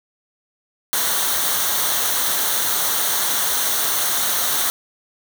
white noise with comb filter, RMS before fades -20 dBFS, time 0.93-4.7 s, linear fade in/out 0 ms, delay 0.4 ms, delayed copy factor -0.6, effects none

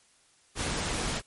pink noise, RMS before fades -31 dBFS, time 0.55-1.22 s, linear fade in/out 50 ms, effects white hiss -63 dBFS RMS until 1.26 s + MP3 48 kbps

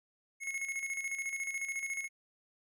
square tone with tremolo, 2177 Hz, C#7, 32 cents flat, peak -34 dBFS, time 0.4-2.09 s, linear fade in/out 50 ms, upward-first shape square, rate 14 Hz, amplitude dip 55%, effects resampled to 32000 Hz

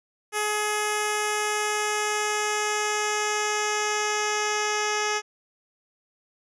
10% pulse tone with low-pass filter sweep, 421.7 Hz, G#4, 26 cents sharp, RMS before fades -26 dBFS, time 0.32-5.22 s, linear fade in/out 50 ms, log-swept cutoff 10000 to 5900 Hz, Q 2, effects none

